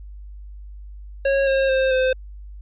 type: tone with pitch steps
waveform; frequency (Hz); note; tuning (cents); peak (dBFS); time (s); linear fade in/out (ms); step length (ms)
square; 548 / 537.7 / 527.5 / 517.5; C#5 / C5 / C5 / C5; -20 / +47 / +14 / -19; -17; 1.25-2.13; 5; 220
effects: added 50 Hz sine -35 dBFS peak until 2.61 s + resampled to 8000 Hz